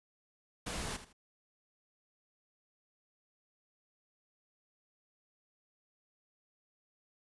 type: noise with echo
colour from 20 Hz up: pink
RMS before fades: -39 dBFS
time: 0.66-0.97 s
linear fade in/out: 10 ms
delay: 80 ms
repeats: 2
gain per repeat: -12 dB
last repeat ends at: 1.13 s
effects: resampled to 24000 Hz